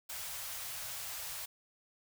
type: band-stop noise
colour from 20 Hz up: white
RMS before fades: -42 dBFS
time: 0.09-1.46 s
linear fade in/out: 10 ms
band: 140 to 560 Hz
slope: 24 dB/octave
effects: none

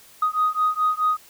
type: beating tone pair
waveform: sine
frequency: 1246 / 1250.7 Hz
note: D#6 / D#6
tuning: +2 / +9 cents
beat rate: 4.7 Hz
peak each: -21 dBFS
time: 0.22-1.17 s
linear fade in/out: 5 ms
effects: tanh soft clip ceiling -12 dBFS + white hiss -50 dBFS RMS until 1.29 s

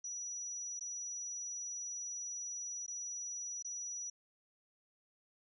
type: tone with dropouts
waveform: sine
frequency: 5860 Hz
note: F#8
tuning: 18 cents flat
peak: -40 dBFS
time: 0.04-4.1 s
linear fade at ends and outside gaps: 5 ms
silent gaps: 0.795-0.808 / 2.864-2.879 / 3.625-3.646 s
effects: none

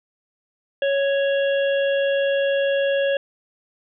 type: harmonic tone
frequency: 554.4 Hz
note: C#5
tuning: in tune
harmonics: 1 / 3 / 5 / 6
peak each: -18 / -28 / -32 / -34 dBFS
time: 0.82-3.17 s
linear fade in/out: 2 ms
effects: none

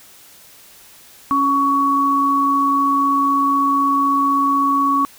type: tone pair together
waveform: sine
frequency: 277.2 / 1121 Hz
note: C#4 / C#6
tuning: 0 / +19 cents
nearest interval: 2 octaves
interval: 2419 cents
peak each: -20 / -14 dBFS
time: 1.31-5.05 s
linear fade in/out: 0 ms
effects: white hiss -45 dBFS RMS until 5.18 s

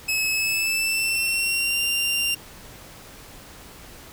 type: tone with pitch glide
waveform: sawtooth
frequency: 2580 to 2781 Hz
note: E7 to F7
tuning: -38 to -8 cents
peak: -18 dBFS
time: 0.08-2.35 s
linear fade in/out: 10 ms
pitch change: +130 cents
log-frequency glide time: 0.3-1.81 s
effects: pink hiss -44 dBFS RMS until 4.12 s

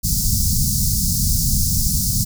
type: band-stop noise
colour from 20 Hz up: pink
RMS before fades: -18 dBFS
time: 0.03-2.25 s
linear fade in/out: 20 ms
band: 210 to 4800 Hz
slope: 48 dB/octave
effects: none

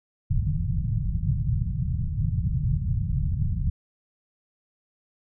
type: low-pass noise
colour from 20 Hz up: white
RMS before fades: -25 dBFS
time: 0.3-3.7 s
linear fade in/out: 5 ms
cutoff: 160 Hz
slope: 48 dB/octave
effects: none

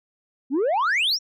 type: exponential sweep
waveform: sine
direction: up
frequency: 246.5 to 5920 Hz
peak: -16 dBFS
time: 0.5-1.19 s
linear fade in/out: 50 ms
effects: tanh soft clip ceiling -18 dBFS

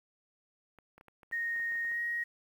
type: clicks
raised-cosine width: 0.5 ms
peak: -40 dBFS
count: 12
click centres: 0.787 / 0.98 / 1.011 / 1.083 / 1.232 / 1.313 / 1.563 / 1.599 / 1.721 / 1.754 / 1.849 / 1.917 s
type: tone with pitch glide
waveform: sine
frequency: 1859 to 1883.9 Hz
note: A#6 to A#6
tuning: -5 to +18 cents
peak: -31 dBFS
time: 1.32-2.24 s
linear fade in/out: 10 ms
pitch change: +23 cents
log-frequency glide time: 1.85-2 s
effects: 10-bit

